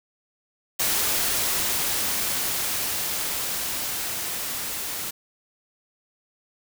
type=noise with level ramp; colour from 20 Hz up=white; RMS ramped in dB=-23 to -31 dBFS; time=0.79-5.11 s; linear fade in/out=10 ms; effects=none